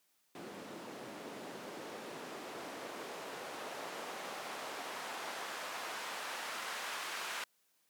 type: noise with band-pass filter sweep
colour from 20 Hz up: white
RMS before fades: -44 dBFS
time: 0.35-7.44 s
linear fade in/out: 2 ms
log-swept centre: 260 to 1400 Hz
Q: 0.83
effects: white hiss -75 dBFS RMS until 7.89 s + high-pass 150 Hz 12 dB/octave